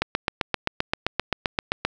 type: click train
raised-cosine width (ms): 0.3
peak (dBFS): -5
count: 15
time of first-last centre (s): 0.02-1.85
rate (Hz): 7.65
effects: none